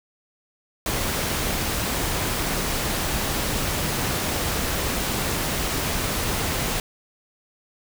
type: noise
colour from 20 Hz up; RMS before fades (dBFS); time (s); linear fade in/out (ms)
pink; -25; 0.86-6.8; 2
effects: none